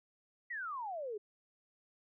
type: exponential sweep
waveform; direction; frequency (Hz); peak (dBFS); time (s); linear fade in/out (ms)
sine; down; 2003 to 398.7; -38; 0.5-1.18; 10
effects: none

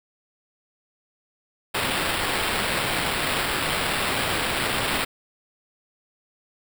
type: noise with sample-and-hold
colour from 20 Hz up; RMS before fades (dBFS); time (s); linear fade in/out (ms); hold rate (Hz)
violet; -25; 1.74-5.05; 10; 6300
effects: none

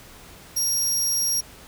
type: tone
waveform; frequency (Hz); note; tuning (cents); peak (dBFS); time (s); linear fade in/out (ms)
25% pulse; 5620; F8; +10; -16; 0.56-1.41; 10
effects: pink hiss -46 dBFS RMS until 1.67 s

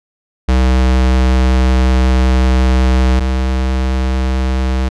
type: tone pair in turn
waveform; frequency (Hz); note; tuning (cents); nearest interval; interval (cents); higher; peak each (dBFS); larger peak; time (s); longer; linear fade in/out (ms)
square; 63.9 / 64.61; C2 / C2; -40 / -21; unison; 19; second; -9 / -13; first; 0.48-3.2 / 3.2-4.89; first; 10
effects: low-pass 6000 Hz 12 dB/octave

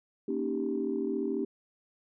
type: chord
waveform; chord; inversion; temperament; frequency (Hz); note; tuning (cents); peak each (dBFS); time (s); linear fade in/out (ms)
sine; Eb dominant seventh; second; equal; 233.1 / 277.2 / 311.1 / 392; Bb3 / Db4 / Eb4 / G4; 0 / 0 / 0 / 0; -35 / -34 / -35 / -32; 0.28-1.45; 5
effects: tanh soft clip ceiling -19 dBFS

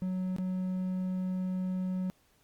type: tone with dropouts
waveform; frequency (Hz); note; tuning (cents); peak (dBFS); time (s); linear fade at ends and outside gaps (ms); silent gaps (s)
triangle; 185; F#3; 0; -28; 0.02-2.1; 0; 0.364-0.384
effects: pink hiss -68 dBFS RMS until 2.43 s + Opus 48 kbps

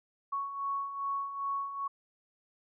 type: beating tone pair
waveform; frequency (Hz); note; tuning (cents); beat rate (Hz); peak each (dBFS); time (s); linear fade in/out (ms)
sine; 1108.7 / 1111.2; C#6 / C#6; 0 / +4; 2.5; -40 / -33; 0.32-1.88; 10
effects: none

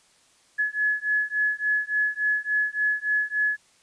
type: beating tone pair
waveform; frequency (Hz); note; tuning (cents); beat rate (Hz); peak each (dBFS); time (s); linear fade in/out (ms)
sine; 1700 / 1703.5; G#6 / G#6; +40 / +44; 3.5; -25; 0.58-3.57; 20
effects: white hiss -60 dBFS RMS until 3.82 s + resampled to 22050 Hz

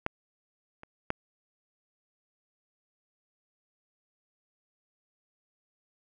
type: clicks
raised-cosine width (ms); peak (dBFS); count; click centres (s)
0.5; -13 / -30 / -13; 3; 0.064 / 0.834 / 1.104
effects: none

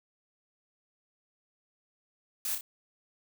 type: noise with echo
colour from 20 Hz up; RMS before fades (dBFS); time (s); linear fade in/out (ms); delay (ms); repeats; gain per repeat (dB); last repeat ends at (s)
blue; -33; 2.45-2.55; 2; 30; 2; -5; 2.61
effects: none

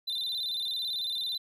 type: tone with vibrato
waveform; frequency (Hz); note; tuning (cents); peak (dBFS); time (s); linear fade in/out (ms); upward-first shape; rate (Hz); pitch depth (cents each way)
triangle; 3796; A#7; +31; -29; 0.07-1.38; 10; square; 18; 89
effects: none

